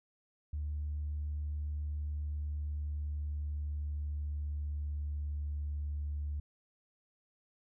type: tone with pitch glide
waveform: sine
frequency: 74.4 to 73.46 Hz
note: D2 to D2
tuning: +23 to +1 cents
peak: -33 dBFS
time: 0.53-6.4 s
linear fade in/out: 5 ms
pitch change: -22 cents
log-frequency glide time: 1.92-5.58 s
effects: tanh soft clip ceiling -30 dBFS